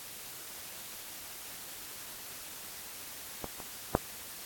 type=clicks; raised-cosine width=1 ms; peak=-22 / -30 / -8 dBFS; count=3; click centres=3.443 / 3.602 / 3.951 s; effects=white hiss -45 dBFS RMS until 4.45 s + AAC 64 kbps